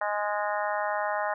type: harmonic tone with a mistuned harmonic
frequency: 207.7 Hz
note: G#3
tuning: in tune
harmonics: 3 / 4 / 5 / 6 / 7 / 8 / 9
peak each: -31 / -31 / -34 / -37 / -36 / -41 / -37 dBFS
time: 0.01-1.34 s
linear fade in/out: 5 ms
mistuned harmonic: 9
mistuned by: -27 cents
effects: none